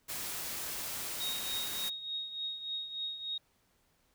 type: noise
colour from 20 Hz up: white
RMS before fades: -39 dBFS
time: 0.08-1.9 s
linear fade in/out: 20 ms
type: tone with tremolo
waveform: sine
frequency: 3748 Hz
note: A#7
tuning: 9 cents sharp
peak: -33 dBFS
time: 1.2-3.38 s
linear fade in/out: 5 ms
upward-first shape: triangle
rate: 3.4 Hz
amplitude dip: 70%
effects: pink hiss -72 dBFS RMS until 4.14 s